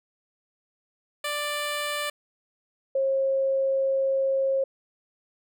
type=tone pair in turn; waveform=10% pulse / sine; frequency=589 / 538.5 Hz; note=D5 / C5; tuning=+5 / +50 cents; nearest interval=major second; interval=155 cents; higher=first; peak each=-19 / -21 dBFS; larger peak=first; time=1.24-2.1 / 2.95-4.64 s; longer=second; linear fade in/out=5 ms; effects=none